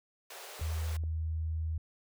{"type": "high-pass noise", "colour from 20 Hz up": "pink", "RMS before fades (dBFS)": -47, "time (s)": [0.3, 0.97], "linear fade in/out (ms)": 5, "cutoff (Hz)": 400, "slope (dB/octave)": 48}
{"type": "clicks", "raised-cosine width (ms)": 2, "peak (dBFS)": -37, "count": 2, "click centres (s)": [0.596, 1.037]}
{"type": "tone", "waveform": "sine", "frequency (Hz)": 80, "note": "D#2", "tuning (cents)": 49, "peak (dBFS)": -31, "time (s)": [0.61, 1.78], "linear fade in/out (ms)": 5}
{"effects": []}